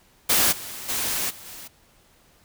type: noise with level steps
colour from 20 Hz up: white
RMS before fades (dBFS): -19 / -36 / -26 / -43 / -40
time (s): 0.29-1.68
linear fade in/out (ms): 10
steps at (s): 0.51 / 0.88 / 1.29 / 1.45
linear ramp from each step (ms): 20
effects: pink hiss -58 dBFS RMS until 2.44 s